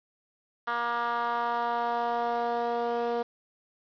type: tone with band-pass filter sweep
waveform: 10% pulse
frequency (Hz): 236.8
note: A#3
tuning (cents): +27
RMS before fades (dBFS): -29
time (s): 0.67-3.23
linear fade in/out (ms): 10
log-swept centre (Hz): 1300 to 490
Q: 1.8
effects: resampled to 11025 Hz + 8-bit